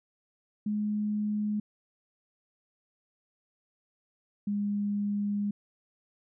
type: tone pair in turn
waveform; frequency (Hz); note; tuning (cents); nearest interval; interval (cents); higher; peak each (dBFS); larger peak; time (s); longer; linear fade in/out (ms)
sine; 209.9 / 204.4; G#3 / G#3; +19 / -27; unison; 46; first; -27; neither; 0.66-1.6 / 4.47-5.51; second; 5
effects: none